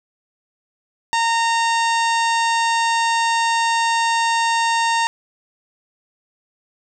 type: harmonic tone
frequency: 920 Hz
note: A#5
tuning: 23 cents flat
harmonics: 1 / 2 / 3 / 4 / 5 / 6 / 7 / 8 / 9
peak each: -17 / -23 / -27 / -29 / -31 / -33 / -34 / -35 / -36 dBFS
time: 1.13-5.07 s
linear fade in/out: 0 ms
effects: 9-bit